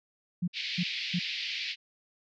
sine tone bursts, 176.8 Hz, F3, 22 cents sharp, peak -26 dBFS, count 3, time 0.42-1.194 s, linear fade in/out 10 ms, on 58 ms, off 300 ms
pink band-pass noise, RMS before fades -35 dBFS, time 0.53-1.76 s, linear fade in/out 50 ms, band 2100 to 4800 Hz, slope 48 dB/octave
effects none

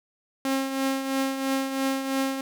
sawtooth tone with tremolo, 268.7 Hz, C4, 46 cents sharp, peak -18 dBFS, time 0.45-2.41 s, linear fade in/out 2 ms, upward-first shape triangle, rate 3 Hz, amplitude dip 60%, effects none

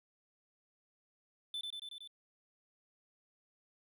triangle tone with echo, 3520 Hz, A7, in tune, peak -36 dBFS, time 1.54-1.61 s, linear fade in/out 2 ms, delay 93 ms, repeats 5, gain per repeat -2 dB, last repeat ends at 2.075 s, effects none

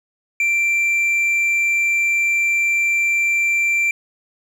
sine tone with hard clipping, 2354 Hz, D7, 3 cents sharp, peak -16 dBFS, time 0.4-3.91 s, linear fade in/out 2 ms, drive 3 dB, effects none

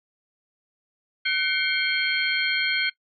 sine tone cluster, 1513 / 2141 / 2297 / 3196 / 4281 Hz, F#6 / C7 / D7 / G7 / C8, +38 / +39 / -39 / +33 / +39 cents, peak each -27 / -26 / -30 / -27 / -30 dBFS, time 1.25-2.9 s, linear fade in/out 10 ms, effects noise-tail reverb RT60 0.1 s tail -20 dB re dry

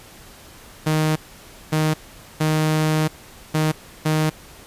sawtooth tone bursts at uneven times, 155.56 Hz, D#3, in tune, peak -13 dBFS, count 5, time 0.86-1.16 / 1.72-1.94 / 2.4-3.08 / 3.54-3.72 / 4.05-4.3 s, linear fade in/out 10 ms, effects pink hiss -44 dBFS RMS until 4.66 s + resampled to 32000 Hz

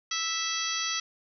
harmonic tone, 657 Hz, E5, 6 cents flat, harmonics 2 / 3 / 4 / 5 / 6 / 7 / 8 / 9, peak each -36 / -37 / -38 / -35 / -38 / -37 / -39 / -34 dBFS, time 0.11-1 s, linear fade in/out 5 ms, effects none

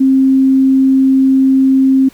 sine tone, 266 Hz, C4, 29 cents sharp, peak -6 dBFS, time 0-2.09 s, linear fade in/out 10 ms, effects pink hiss -44 dBFS RMS until 2.13 s

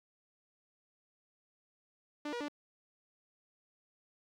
sawtooth tone with pitch steps, 296.1 / 480.1 / 292.8 Hz, D4 / B4 / D4, +14 / -49 / -5 cents, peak -33 dBFS, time 2.25-2.484 s, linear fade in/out 5 ms, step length 78 ms, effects low-pass 5000 Hz 12 dB/octave + 12-bit

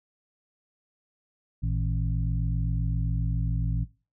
harmonic tone with a mistuned harmonic, 53.9 Hz, A1, 35 cents flat, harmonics 1 / 2 / 3 / 5, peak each -27 / -29 / -32 / -43 dBFS, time 1.62-3.85 s, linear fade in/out 20 ms, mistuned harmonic 2, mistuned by +100 cents, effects noise-tail reverb RT60 0.3 s tail -17 dB re dry

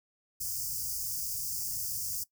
white band-stop noise, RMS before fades -35 dBFS, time 0.4-2.24 s, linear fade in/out 10 ms, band 160 to 4800 Hz, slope 96 dB/octave, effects noise-tail reverb RT60 0.1 s tail -19 dB re dry

